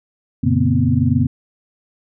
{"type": "tone cluster", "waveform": "sine", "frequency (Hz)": [93.4, 120.8, 142.5, 235.6, 255.9], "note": ["F#2", "B2", "C#3", "A#3", "C4"], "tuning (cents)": [17, -38, 48, 19, -38], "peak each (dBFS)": -19, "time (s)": [0.43, 1.27], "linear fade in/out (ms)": 10, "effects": []}